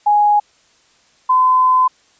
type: tone pair in turn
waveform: sine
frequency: 830.6 / 1020.5 Hz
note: G#5 / C6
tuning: 0 / -44 cents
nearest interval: major third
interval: 356 cents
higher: second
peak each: -9 dBFS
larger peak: neither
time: 0.06-0.4 / 1.29-1.88 s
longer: second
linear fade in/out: 10 ms
effects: white hiss -54 dBFS RMS until 2.19 s + resampled to 16000 Hz